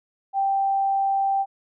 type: tone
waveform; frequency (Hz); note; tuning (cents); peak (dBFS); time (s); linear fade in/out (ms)
sine; 784; G5; 0; -19; 0.33-1.46; 50
effects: none